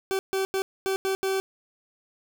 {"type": "tone bursts at uneven times", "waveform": "40% pulse", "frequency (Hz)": 384.9, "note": "G4", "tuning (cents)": -32, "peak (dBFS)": -23, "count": 6, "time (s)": [[0.11, 0.19], [0.33, 0.45], [0.54, 0.62], [0.86, 0.96], [1.05, 1.15], [1.23, 1.4]], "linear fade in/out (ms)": 0, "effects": ["9-bit"]}